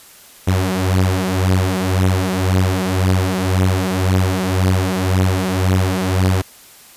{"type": "beating tone pair", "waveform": "sawtooth", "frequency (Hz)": [92.5, 94.4], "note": ["F#2", "F#2"], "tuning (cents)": [0, 35], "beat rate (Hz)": 1.9, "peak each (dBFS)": [-13, -13], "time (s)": [0.47, 6.42], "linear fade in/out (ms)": 10, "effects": ["white hiss -43 dBFS RMS until 6.96 s", "resampled to 32000 Hz"]}